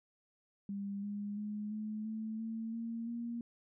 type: tone with pitch steps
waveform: sine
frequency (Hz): 200 / 204.7 / 209.5 / 214.4 / 219.4 / 224.5 / 229.7 / 235.1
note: G3 / G#3 / G#3 / A3 / A3 / A3 / A#3 / A#3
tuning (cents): +35 / -25 / +15 / -45 / -5 / +35 / -25 / +15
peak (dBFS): -37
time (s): 0.69-3.41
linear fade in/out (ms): 2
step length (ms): 340
effects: none